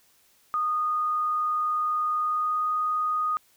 sine tone with pitch glide, 1232 to 1240.6 Hz, D#6 to D#6, -17 to -5 cents, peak -23 dBFS, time 0.54-3.37 s, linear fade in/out 0 ms, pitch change +12 cents, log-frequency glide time 2.19-2.68 s, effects white hiss -62 dBFS RMS until 3.56 s

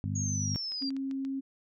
harmonic tone, 50.2 Hz, G1, 42 cents sharp, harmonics 2 / 3 / 4 / 5, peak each -32 / -36 / -38 / -40 dBFS, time 0.04-0.56 s, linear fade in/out 0 ms
sine exponential sweep, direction down, 6690 to 4691 Hz, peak -33 dBFS, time 0.15-0.9 s, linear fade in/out 10 ms
clicks, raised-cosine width 0.2 ms, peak -33 dBFS, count 7, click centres 0.547 / 0.72 / 0.823 / 0.905 / 0.966 / 1.112 / 1.25 s
sine tone, 269.7 Hz, C#4, 47 cents flat, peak -31 dBFS, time 0.81-1.41 s, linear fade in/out 20 ms
effects none

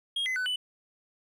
triangle tone with pitch steps, 3258 / 2035 / 1501 / 2986 Hz, G#7 / C7 / F#6 / F#7, -34 / -49 / +24 / +15 cents, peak -26 dBFS, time 0.16-0.56 s, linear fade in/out 5 ms, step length 100 ms, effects none

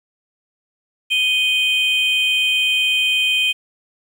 triangle tone pair together, 2489 / 3136 Hz, D#7 / G7, 0 / 0 cents, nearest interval major third, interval 400 cents, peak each -16 dBFS, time 1.1-3.53 s, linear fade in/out 20 ms, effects 8-bit

